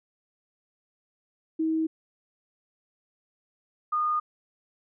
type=tone pair in turn; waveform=sine; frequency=319.5 / 1224.2 Hz; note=D#4 / D#6; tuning=+46 / -28 cents; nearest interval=octave + major seventh; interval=2326 cents; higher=second; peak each=-23 dBFS; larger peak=neither; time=1.59-1.87 / 3.92-4.2 s; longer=neither; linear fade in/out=10 ms; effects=none